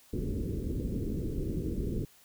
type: low-pass noise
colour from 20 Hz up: pink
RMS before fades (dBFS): -33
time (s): 0.13-2.05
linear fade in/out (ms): 5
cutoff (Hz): 440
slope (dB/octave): 48
effects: white hiss -60 dBFS RMS until 2.24 s